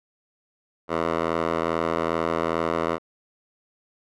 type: tone with band-pass filter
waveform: 10% pulse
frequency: 82.41 Hz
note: E2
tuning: in tune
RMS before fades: -25 dBFS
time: 0.88-2.99 s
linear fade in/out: 50 ms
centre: 840 Hz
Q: 1.3
effects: none